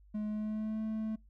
triangle tone with pitch glide, 211.8 to 218.6 Hz, G#3 to A3, +34 to -11 cents, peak -31 dBFS, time 0.14-1.16 s, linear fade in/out 10 ms, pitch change +55 cents, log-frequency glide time 0.27-0.82 s, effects noise-tail reverb RT60 0.2 s tail -26 dB re dry + added 50 Hz sine -57 dBFS peak until 1.29 s

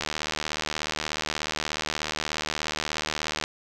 click train, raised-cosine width 0.2 ms, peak -10 dBFS, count 264, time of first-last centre 0.01-3.439 s, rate 76.7 Hz, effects none

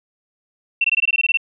sine tone bursts, 2703 Hz, E7, 43 cents sharp, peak -13 dBFS, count 11, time 0.81-1.373 s, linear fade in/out 5 ms, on 33 ms, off 20 ms, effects none

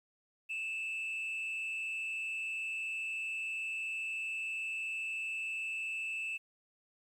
sine tone with frequency modulation, 2637 Hz, E7, in tune, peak -33 dBFS, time 0.49-6.38 s, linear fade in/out 20 ms, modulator 159 Hz, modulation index 0.4, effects tanh soft clip ceiling -34 dBFS + 11-bit

